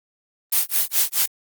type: noise with tremolo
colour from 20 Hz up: blue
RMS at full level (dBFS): -17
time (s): 0.52-1.26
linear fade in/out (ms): 5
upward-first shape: sine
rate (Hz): 4.7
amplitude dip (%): 100
effects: Opus 24 kbps